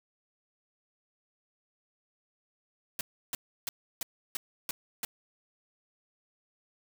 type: noise bursts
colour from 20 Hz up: white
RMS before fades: -34 dBFS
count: 7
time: 2.99-5.05 s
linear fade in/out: 2 ms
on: 20 ms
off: 320 ms
effects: none